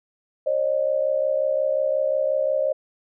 sine tone pair together, 541.4 / 607 Hz, C#5 / D#5, -41 / -43 cents, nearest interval major second, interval 198 cents, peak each -22 dBFS, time 0.46-2.73 s, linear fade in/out 10 ms, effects none

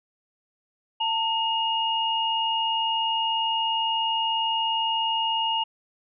sine tone pair together, 900 / 2857 Hz, A5 / F7, +39 / +39 cents, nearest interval octave + minor sixth, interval 2000 cents, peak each -25 dBFS, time 1-5.64 s, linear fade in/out 10 ms, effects none

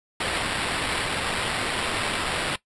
violet noise with sample-and-hold, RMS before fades -27 dBFS, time 0.2-2.56 s, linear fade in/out 5 ms, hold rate 6300 Hz, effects noise-tail reverb RT60 0.1 s tail -18 dB re dry + resampled to 24000 Hz

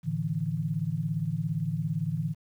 sine chord, A suspended fourth, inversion none, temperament equal with one note detuned, 110 / 146.83 / 164.34 Hz, A2 / D3 / E3, 0 / 0 / -5 cents, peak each -35 / -31 / -30 dBFS, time 0.03-2.35 s, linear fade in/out 50 ms, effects 10-bit

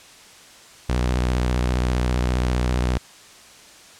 sawtooth tone with vibrato, 61.74 Hz, B1, in tune, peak -15 dBFS, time 0.89-2.98 s, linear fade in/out 5 ms, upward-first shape square, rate 15 Hz, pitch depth 71 cents each way, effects white hiss -46 dBFS RMS until 3.99 s + low-pass 8000 Hz 12 dB/octave

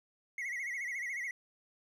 triangle tone with vibrato, 2054 Hz, C7, 33 cents flat, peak -34 dBFS, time 0.38-1.31 s, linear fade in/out 2 ms, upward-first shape sine, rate 14 Hz, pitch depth 130 cents each way, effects none

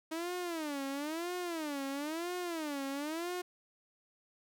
sawtooth tone with vibrato, 313.3 Hz, D#4, 12 cents sharp, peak -32 dBFS, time 0.11-3.42 s, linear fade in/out 10 ms, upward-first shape sine, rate 1 Hz, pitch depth 240 cents each way, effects none

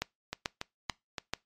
two click trains, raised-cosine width 0.2 ms, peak -17 / -13 dBFS, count 4 / 4, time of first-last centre 0.33-1.182 / 0.02-1.336 s, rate 3.52 / 2.28 Hz, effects noise-tail reverb RT60 0.2 s tail -23 dB re dry + MP3 64 kbps

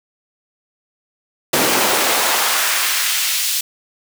pink noise with high-pass filter sweep, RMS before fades -17 dBFS, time 1.53-3.61 s, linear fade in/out 5 ms, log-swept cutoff 240 to 4200 Hz, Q 0.84, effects none

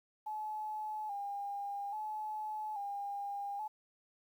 sine tone with vibrato, 830.6 Hz, G#5, in tune, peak -37 dBFS, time 0.26-3.68 s, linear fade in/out 10 ms, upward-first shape square, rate 0.6 Hz, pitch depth 54 cents each way, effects 11-bit

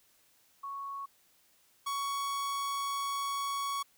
sine / 45% pulse tone pair in turn, 1108.7 / 1117.1 Hz, C#6 / C#6, 0 / +13 cents, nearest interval unison, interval 13 cents, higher second, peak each -37 / -32 dBFS, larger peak second, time 0.63-1.06 / 1.86-3.83 s, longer second, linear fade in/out 10 ms, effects white hiss -67 dBFS RMS until 3.97 s

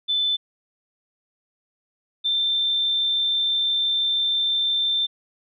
sine tone pair in turn, 3520 / 3567 Hz, A7 / A7, 0 / +23 cents, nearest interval unison, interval 23 cents, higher second, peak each -19 dBFS, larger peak neither, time 0.08-0.37 / 2.24-5.07 s, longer second, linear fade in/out 20 ms, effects none

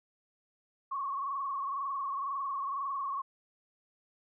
sine tone with frequency modulation, 1102 Hz, C#6, 11 cents flat, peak -32 dBFS, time 0.91-3.22 s, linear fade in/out 10 ms, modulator 22 Hz, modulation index 2, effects none

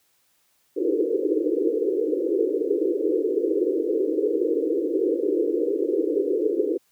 white band-pass noise, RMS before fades -23 dBFS, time 0.76-6.78 s, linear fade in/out 20 ms, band 300 to 490 Hz, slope 96 dB/octave, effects white hiss -66 dBFS RMS until 6.91 s + high-pass 60 Hz 12 dB/octave

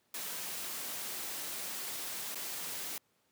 white noise with dropouts, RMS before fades -40 dBFS, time 0.14-2.98 s, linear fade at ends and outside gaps 2 ms, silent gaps 2.347-2.355 s, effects pink hiss -74 dBFS RMS until 3.31 s + high-pass 150 Hz 12 dB/octave

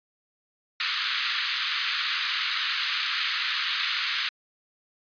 white band-pass noise, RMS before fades -28 dBFS, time 0.8-4.29 s, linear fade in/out 2 ms, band 1200 to 4500 Hz, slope 48 dB/octave, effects resampled to 11025 Hz

